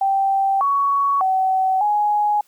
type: tone with pitch steps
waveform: sine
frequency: 781 / 1119 / 758 / 834 Hz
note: G5 / C#6 / F#5 / G#5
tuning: -7 / +16 / +42 / +7 cents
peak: -15 dBFS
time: 0.01-2.41 s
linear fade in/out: 5 ms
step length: 600 ms
effects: white hiss -58 dBFS RMS until 2.47 s + high-pass 200 Hz 12 dB/octave